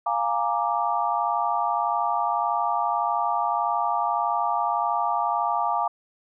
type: chord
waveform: sine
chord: Bb dominant seventh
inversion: second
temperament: equal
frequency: 698.5 / 830.6 / 932.3 / 1174.7 Hz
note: F5 / Ab5 / Bb5 / D6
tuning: 0 / 0 / 0 / 0 cents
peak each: -27 dBFS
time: 0.06-5.88 s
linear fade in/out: 5 ms
effects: none